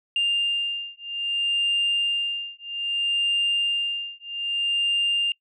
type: beating tone pair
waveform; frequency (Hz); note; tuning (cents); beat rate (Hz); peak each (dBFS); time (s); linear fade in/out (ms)
sine; 2800 / 2800.62; F7 / F7; +4 / +4; 0.62; -24; 0.16-5.32; 2
effects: noise-tail reverb RT60 0.1 s tail -25 dB re dry + tanh soft clip ceiling -16 dBFS